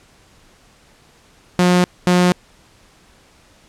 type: tone bursts at uneven times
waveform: sawtooth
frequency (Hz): 179.1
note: F3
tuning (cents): +44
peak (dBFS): -7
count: 2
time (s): 1.59-1.84 / 2.07-2.32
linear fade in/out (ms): 0
effects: pink hiss -51 dBFS RMS until 3.68 s + low-pass 9000 Hz 12 dB/octave